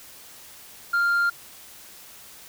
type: tone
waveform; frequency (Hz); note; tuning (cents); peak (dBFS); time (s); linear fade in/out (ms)
sine; 1396.9; F6; 0; -16; 0.93-1.3; 10
effects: tanh soft clip ceiling -18 dBFS + white hiss -46 dBFS RMS until 2.48 s